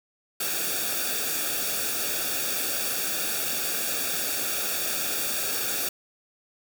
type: noise with comb filter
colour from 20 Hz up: white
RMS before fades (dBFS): -28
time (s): 0.4-5.89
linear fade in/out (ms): 5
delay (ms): 0.98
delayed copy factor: -0.75
effects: none